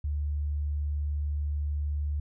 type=tone; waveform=sine; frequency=73.42 Hz; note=D2; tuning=in tune; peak=-27 dBFS; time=0.04-2.2 s; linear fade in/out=5 ms; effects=none